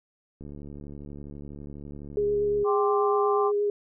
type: click train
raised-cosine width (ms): 3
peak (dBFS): -29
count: 161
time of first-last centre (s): 0.41-2.629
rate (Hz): 72.1
type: tone with vibrato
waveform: sine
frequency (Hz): 411.4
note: G#4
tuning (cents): -16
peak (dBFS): -22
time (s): 2.17-3.7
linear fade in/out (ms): 2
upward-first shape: sine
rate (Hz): 8.4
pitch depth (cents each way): 12
type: chord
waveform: sine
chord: G suspended fourth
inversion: none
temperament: equal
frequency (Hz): 784 / 1046.5 / 1174.7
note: G5 / C6 / D6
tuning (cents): 0 / 0 / 0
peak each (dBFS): -29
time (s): 2.64-3.52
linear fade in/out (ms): 50
effects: none